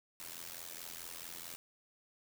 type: noise with amplitude modulation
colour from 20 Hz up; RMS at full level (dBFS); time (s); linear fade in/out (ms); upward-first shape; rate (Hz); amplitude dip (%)
white; -43; 0.2-1.56; 0; sine; 84.6; 90
effects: none